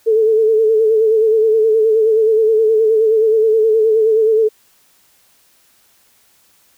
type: tone with vibrato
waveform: sine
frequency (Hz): 440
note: A4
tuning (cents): 0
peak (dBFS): -9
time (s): 0.06-4.49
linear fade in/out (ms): 20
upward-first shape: sine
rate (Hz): 9.5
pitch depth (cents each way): 49
effects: white hiss -54 dBFS RMS until 6.77 s